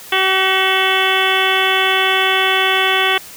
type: harmonic tone with a mistuned harmonic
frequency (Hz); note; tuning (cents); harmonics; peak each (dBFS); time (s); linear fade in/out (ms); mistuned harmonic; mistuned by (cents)
380; F#4; +46; 1 / 2 / 3 / 4 / 5 / 6 / 7 / 8 / 9; -21 / -21 / -21 / -21 / -21 / -21 / -21 / -21 / -21; 0.12-3.18; 5; 6; -54
effects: white hiss -36 dBFS RMS until 3.36 s